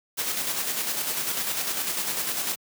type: noise with tremolo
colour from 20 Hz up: white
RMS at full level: -27 dBFS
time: 0.17-2.56 s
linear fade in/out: 20 ms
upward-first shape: square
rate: 10 Hz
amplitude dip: 35%
effects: high-pass 150 Hz 12 dB/octave